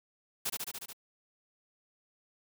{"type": "noise with echo", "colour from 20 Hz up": "white", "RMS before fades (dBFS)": -33, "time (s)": [0.45, 0.5], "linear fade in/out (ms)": 10, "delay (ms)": 72, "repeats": 6, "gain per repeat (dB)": -2, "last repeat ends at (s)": 0.932, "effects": []}